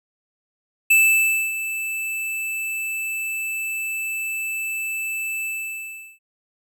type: tone with ADSR envelope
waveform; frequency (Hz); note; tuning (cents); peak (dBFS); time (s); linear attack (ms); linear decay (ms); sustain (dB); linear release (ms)
square; 2637; E7; 0; -12; 0.9-6.19; 9; 610; -13; 740
effects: none